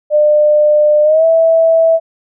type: tone with pitch glide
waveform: sine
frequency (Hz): 600 to 654.3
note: D5 to E5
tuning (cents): +37 to -13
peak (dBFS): -6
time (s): 0.1-2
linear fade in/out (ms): 50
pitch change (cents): +150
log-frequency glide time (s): 1.03-1.25
effects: none

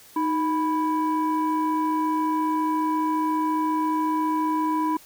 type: tone pair together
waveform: sine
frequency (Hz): 311.1 / 987.8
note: D#4 / B5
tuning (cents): 0 / 0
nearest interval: octave + minor sixth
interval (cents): 2000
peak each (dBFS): -22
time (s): 0.16-4.97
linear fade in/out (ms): 5
effects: tanh soft clip ceiling -17 dBFS + white hiss -50 dBFS RMS until 5.05 s

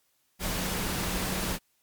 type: tone in noise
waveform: sine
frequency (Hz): 185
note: F#3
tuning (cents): 0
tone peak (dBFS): -36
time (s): 0.39-1.59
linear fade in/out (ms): 50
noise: pink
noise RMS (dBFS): -31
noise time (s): 0.39-1.59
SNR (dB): -8
effects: white hiss -71 dBFS RMS until 1.82 s + MP3 96 kbps

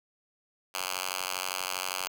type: tone with high-pass filter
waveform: 5% pulse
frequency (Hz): 92.5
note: F#2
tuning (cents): 0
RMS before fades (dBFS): -34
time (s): 0.74-2.08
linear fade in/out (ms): 10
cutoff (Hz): 1400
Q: 0.54
effects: none

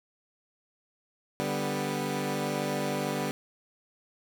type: chord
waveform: 15% pulse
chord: G major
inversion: second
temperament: equal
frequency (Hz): 146.83 / 196 / 246.9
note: D3 / G3 / B3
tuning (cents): 0 / 0 / 0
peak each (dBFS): -27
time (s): 1.4-3.31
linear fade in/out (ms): 0
effects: none

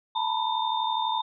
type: tone cluster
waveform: sine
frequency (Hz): 884 / 956 / 996 / 3627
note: A5 / A#5 / B5 / A#7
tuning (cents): +8 / +43 / +14 / -48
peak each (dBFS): -28 / -31 / -30 / -32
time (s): 0.15-1.22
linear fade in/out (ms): 10
effects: none

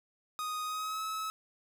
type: tone with pitch glide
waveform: 45% pulse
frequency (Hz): 1244.5 to 1291.4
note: D#6 to E6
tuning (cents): 0 to -36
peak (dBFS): -34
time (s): 0.39-1.3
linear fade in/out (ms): 0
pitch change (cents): +64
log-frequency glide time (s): 0.64-1.03
effects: none

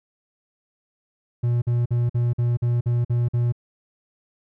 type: tone bursts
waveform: triangle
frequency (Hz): 120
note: B2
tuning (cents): -49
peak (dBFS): -16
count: 9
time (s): 1.43-3.524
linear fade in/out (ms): 10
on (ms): 190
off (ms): 48
effects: none

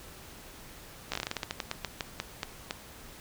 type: slowing click train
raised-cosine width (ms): 0.2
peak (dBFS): -14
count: 18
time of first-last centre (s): 1.12-2.709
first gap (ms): 15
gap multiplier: 1.2
effects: pink hiss -49 dBFS RMS until 3.2 s

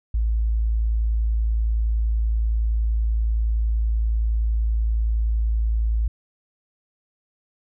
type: tone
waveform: sine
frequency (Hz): 55.3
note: A1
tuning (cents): +9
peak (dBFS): -18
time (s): 0.14-6.08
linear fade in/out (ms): 5
effects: none

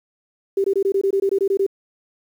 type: tone bursts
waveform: sine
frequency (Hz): 392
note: G4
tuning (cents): 0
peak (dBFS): -15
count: 12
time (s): 0.57-1.665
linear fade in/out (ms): 5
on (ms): 72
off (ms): 21
effects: 8-bit

